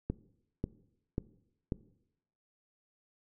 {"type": "click train", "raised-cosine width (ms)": 3, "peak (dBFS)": -19, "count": 4, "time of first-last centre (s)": [0.1, 1.722], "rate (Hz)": 1.85, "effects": ["noise-tail reverb RT60 0.8 s tail -19 dB re dry"]}